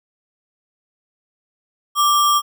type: tone with sample-and-hold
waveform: sine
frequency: 1174.7 Hz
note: D6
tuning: in tune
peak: -12 dBFS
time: 1.95-2.42 s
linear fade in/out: 50 ms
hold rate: 4410 Hz
effects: none